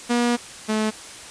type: tone pair in turn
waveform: sawtooth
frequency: 240 / 216.3 Hz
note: B3 / A3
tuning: -49 / -29 cents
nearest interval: major second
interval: 180 cents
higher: first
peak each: -14 / -16 dBFS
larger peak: first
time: 0.09-0.37 / 0.68-0.91 s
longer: first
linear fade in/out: 20 ms
effects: white hiss -39 dBFS RMS until 1.3 s + resampled to 22050 Hz